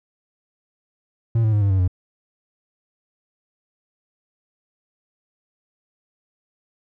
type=tone with pitch steps; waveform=triangle; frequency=114.5 / 109.33 / 104.39 / 99.68 / 95.18 / 90.88 Hz; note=A#2 / A2 / G#2 / G2 / F#2 / F#2; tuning=-31 / -11 / +9 / +29 / +49 / -31 cents; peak=-13 dBFS; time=1.35-1.878 s; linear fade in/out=5 ms; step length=88 ms; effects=none